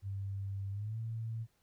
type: tone with pitch glide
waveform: sine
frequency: 98.3 to 112.92 Hz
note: G2 to A2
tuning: +5 to +45 cents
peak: -36 dBFS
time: 0.02-1.47 s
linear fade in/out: 50 ms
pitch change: +240 cents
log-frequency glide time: 0.71-0.98 s
effects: pink hiss -75 dBFS RMS until 1.62 s